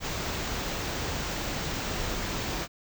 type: band-stop noise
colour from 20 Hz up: pink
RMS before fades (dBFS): -32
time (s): 0-2.68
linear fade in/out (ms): 50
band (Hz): 7600 to 15000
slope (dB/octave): 48
effects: none